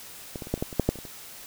clicks, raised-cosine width 2 ms, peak -20 / -22 / -26 / -11 / -29 / -13 / -24 / -7 / -7 / -27 / -27 / -28 dBFS, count 12, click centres 0.358 / 0.422 / 0.471 / 0.54 / 0.577 / 0.625 / 0.728 / 0.797 / 0.89 / 0.957 / 0.988 / 1.052 s, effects white hiss -44 dBFS RMS until 1.46 s

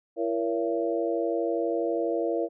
harmonic tone with a mistuned harmonic, 112.4 Hz, A2, 37 cents sharp, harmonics 3 / 4 / 5 / 6, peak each -29 / -29 / -31 / -32 dBFS, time 0.16-2.49 s, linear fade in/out 50 ms, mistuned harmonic 4, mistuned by +76 cents, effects none

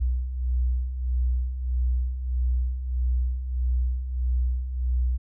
sine beating tone pair, 60.9 / 62.5 Hz, B1 / B1, -24 / +21 cents, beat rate 1.6 Hz, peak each -30 / -23 dBFS, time 0-5.18 s, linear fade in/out 20 ms, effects none

